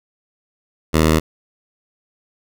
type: tone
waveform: 10% pulse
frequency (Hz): 79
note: D#2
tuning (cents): +27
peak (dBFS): -4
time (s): 0.93-1.2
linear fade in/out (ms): 20
effects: none